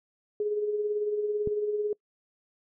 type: tone with tremolo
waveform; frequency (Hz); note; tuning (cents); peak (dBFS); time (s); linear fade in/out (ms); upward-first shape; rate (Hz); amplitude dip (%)
sine; 418.5; G#4; +13; -24; 0.4-1.93; 2; sine; 18; 45
type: click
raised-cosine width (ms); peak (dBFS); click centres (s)
3; -20; 1.474
effects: noise-tail reverb RT60 0.1 s tail -25 dB re dry